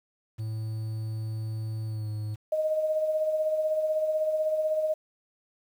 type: tone with pitch glide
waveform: triangle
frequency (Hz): 110 to 106.81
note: A2 to G#2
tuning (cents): 0 to +49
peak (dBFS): -28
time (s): 0.38-2.36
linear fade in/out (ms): 20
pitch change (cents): -51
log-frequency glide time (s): 1.87-2.09
type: tone with tremolo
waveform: sine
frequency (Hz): 622.3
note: D#5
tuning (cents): 0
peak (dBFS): -22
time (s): 2.52-4.94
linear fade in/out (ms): 5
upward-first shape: sine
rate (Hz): 16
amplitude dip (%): 45
effects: 9-bit